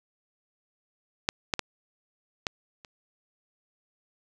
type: clicks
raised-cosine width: 0.2 ms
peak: -6 / -7 / -11 / -10 / -28 dBFS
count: 5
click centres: 1.289 / 1.538 / 1.593 / 2.468 / 2.848 s
effects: none